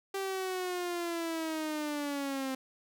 sawtooth linear sweep, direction down, 392 to 261.6 Hz, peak -29 dBFS, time 0.14-2.55 s, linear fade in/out 5 ms, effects none

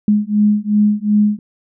sine beating tone pair, 207.7 / 210.4 Hz, G#3 / G#3, 0 / +23 cents, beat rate 2.7 Hz, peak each -14 dBFS, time 0.08-1.39 s, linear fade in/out 2 ms, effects none

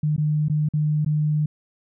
sine tone with dropouts, 151.4 Hz, D#3, 47 cents flat, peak -18 dBFS, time 0.03-1.46 s, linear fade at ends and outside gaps 5 ms, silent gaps 0.164-0.179 / 0.484-0.497 / 0.688-0.736 / 1.048-1.061 s, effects none

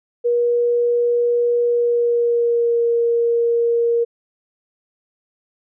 sine tone with pitch glide, 478.5 to 468.7 Hz, A#4 to A#4, +45 to +9 cents, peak -14 dBFS, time 0.24-4.05 s, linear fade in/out 20 ms, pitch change -36 cents, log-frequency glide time 1.63-2.84 s, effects none

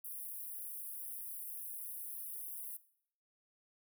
white high-pass noise, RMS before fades -45 dBFS, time 0.04-2.77 s, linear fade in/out 5 ms, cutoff 9500 Hz, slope 96 dB/octave, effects noise-tail reverb RT60 0.6 s tail -17 dB re dry

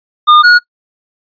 square tone pair in turn, 1214 / 1448.3 Hz, D#6 / F#6, -43 / -37 cents, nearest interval minor third, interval 306 cents, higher second, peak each -3 dBFS, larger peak neither, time 0.27-0.43 / 0.43-0.59 s, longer neither, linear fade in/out 20 ms, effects noise-tail reverb RT60 0.1 s tail -21 dB re dry + resampled to 11025 Hz

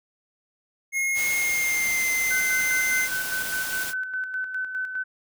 square tone with pitch glide, 2155 to 2074 Hz, C#7 to C7, -49 to -16 cents, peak -23 dBFS, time 0.92-3.09 s, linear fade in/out 50 ms, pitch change -67 cents, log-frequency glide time 1.3-2.1 s
white noise, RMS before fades -32 dBFS, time 1.14-3.94 s, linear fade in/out 50 ms
sine tone with tremolo, 1516 Hz, F#6, 42 cents sharp, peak -25 dBFS, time 2.3-5.04 s, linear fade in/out 20 ms, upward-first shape square, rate 4.9 Hz, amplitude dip 50%
effects none

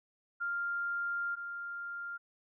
sine tone pair in turn, 1396.9 / 1396.9 Hz, F6 / F6, 0 / 0 cents, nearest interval unison, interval 0 cents, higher neither, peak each -32 / -38 dBFS, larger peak first, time 0.4-1.36 / 1.36-2.18 s, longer first, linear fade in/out 20 ms, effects none

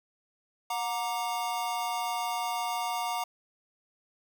square chord, Gb augmented, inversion none, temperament equal with one note detuned, 726 / 932.3 / 1174.7 Hz, Gb5 / Bb5 / D6, -33 / 0 / 0 cents, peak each -34 / -34 / -38 dBFS, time 0.7-3.24 s, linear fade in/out 5 ms, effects none

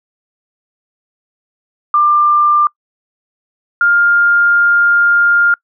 sine tone pair in turn, 1191 / 1405.3 Hz, D6 / F6, +24 / +10 cents, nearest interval minor third, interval 286 cents, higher second, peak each -7 dBFS, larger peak neither, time 1.94-2.67 / 3.81-5.54 s, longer second, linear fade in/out 2 ms, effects noise-tail reverb RT60 0.1 s tail -26 dB re dry

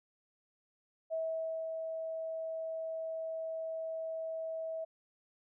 sine tone with ADSR envelope, 647 Hz, E5, 32 cents flat, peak -32 dBFS, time 1.1-4.85 s, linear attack 32 ms, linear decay 540 ms, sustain -4 dB, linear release 13 ms, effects none

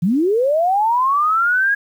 sine linear sweep, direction up, 155.56 to 1661.2 Hz, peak -13 dBFS, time 0.02-1.75 s, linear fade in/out 10 ms, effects 8-bit

